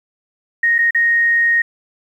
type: tone with dropouts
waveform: sine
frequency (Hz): 1864.7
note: A#6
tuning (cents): 0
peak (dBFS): -11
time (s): 0.63-1.62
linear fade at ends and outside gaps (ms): 5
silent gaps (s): 0.783-0.787 / 0.908-0.947
effects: 8-bit